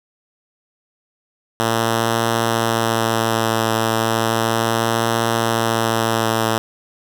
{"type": "tone with vibrato", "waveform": "5% pulse", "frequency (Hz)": 113.6, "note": "A#2", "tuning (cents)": -44, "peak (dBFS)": -5, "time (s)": [1.6, 6.58], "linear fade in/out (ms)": 0, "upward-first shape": "triangle", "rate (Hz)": 0.35, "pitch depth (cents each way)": 24, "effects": []}